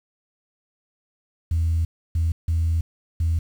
sine tone bursts at uneven times, 82.41 Hz, E2, in tune, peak -17 dBFS, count 4, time 1.51-1.85 / 2.15-2.32 / 2.48-2.81 / 3.2-3.39 s, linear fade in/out 5 ms, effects tanh soft clip ceiling -15 dBFS + 8-bit

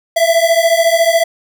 square beating tone pair, 659.3 / 673.3 Hz, E5 / E5, 0 / +36 cents, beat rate 14 Hz, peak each -13 dBFS, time 0.16-1.24 s, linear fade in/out 10 ms, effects none

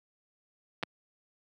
clicks, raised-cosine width 0.3 ms, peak -19 / -14 dBFS, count 2, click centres 0.828 / 0.834 s, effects high-pass 150 Hz 12 dB/octave

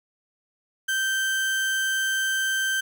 35% pulse tone, 1559 Hz, G6, 10 cents flat, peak -21 dBFS, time 0.88-2.81 s, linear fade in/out 10 ms, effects 10-bit

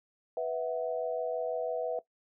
sine chord, B suspended fourth, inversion none, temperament equal with one note detuned, 493.9 / 653.9 / 740 Hz, B4 / E5 / F#5, 0 / -14 / 0 cents, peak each -33 / -33 / -39 dBFS, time 0.37-1.99 s, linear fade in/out 2 ms, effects noise-tail reverb RT60 0.1 s tail -17 dB re dry

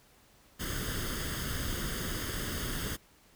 pink noise with comb filter, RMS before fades -35 dBFS, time 0.59-2.97 s, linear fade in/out 20 ms, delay 0.61 ms, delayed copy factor +0.7, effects pink hiss -62 dBFS RMS until 3.35 s

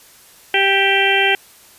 harmonic tone with a mistuned harmonic, 392 Hz, G4, in tune, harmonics 1 / 2 / 4 / 5 / 6 / 7 / 8, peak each -20 / -20 / -20 / -20 / -20 / -20 / -20 dBFS, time 0.54-1.35 s, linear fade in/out 2 ms, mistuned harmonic 7, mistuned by -21 cents, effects white hiss -46 dBFS RMS until 1.78 s + resampled to 32000 Hz

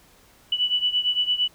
sine beating tone pair, 2960 / 2968.8 Hz, F#7 / F#7, 0 / +5 cents, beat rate 8.8 Hz, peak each -22 / -25 dBFS, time 0.52-1.48 s, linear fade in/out 5 ms, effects pink hiss -55 dBFS RMS until 1.54 s

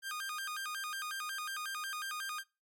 sawtooth tone with vibrato, 1396.9 Hz, F6, in tune, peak -34 dBFS, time 0.02-2.44 s, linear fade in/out 50 ms, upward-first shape square, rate 5.5 Hz, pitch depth 220 cents each way, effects noise-tail reverb RT60 0.3 s tail -25 dB re dry + MP3 96 kbps

